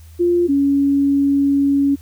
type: tone pair in turn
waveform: sine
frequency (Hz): 349.2 / 279.7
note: F4 / C#4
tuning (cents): 0 / +16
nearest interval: major third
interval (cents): 384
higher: first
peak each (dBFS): -12 / -12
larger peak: neither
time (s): 0.19-0.48 / 0.48-1.96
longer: second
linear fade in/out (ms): 20
effects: added 81 Hz sine -38 dBFS peak until 2.01 s + white hiss -52 dBFS RMS until 2.01 s